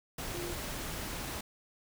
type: tone in noise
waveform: sine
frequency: 349.2 Hz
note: F4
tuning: in tune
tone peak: -40 dBFS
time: 0.34-0.54 s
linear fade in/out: 5 ms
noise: pink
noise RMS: -39 dBFS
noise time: 0.18-1.41 s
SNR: -4 dB
effects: none